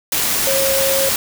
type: tone in noise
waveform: sine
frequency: 542 Hz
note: C#5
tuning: 39 cents flat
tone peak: -17 dBFS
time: 0.47-1.09 s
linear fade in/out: 2 ms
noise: white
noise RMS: -18 dBFS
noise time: 0.12-1.16 s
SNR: -2 dB
effects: none